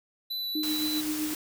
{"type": "tone with vibrato", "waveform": "square", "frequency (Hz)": 3976, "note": "B7", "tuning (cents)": 11, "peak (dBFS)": -31, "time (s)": [0.3, 1.01], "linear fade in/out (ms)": 10, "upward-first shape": "sine", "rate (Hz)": 3.8, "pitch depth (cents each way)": 10}
{"type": "tone with tremolo", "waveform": "sine", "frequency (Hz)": 306.1, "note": "D#4", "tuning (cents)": -28, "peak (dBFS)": -27, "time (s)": [0.55, 1.34], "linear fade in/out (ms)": 5, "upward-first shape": "sine", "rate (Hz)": 7.7, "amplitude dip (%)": 45}
{"type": "noise", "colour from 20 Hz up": "white", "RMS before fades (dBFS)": -36, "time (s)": [0.63, 1.35], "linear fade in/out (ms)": 2}
{"effects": []}